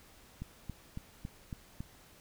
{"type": "click train", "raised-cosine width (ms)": 5, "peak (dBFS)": -27, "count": 6, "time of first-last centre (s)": [0.42, 1.805], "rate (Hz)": 3.61, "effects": ["pink hiss -59 dBFS RMS until 2.2 s"]}